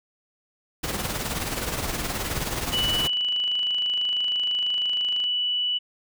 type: noise with tremolo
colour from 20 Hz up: pink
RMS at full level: -26 dBFS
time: 0.83-3.08 s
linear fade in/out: 10 ms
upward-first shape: triangle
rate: 19 Hz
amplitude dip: 60%
type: click train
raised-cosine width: 0.2 ms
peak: -24 dBFS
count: 84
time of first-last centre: 2.06-5.24 s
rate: 26.1 Hz
type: tone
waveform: sine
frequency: 2960 Hz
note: F#7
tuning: in tune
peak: -22 dBFS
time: 2.72-5.79 s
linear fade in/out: 20 ms
effects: none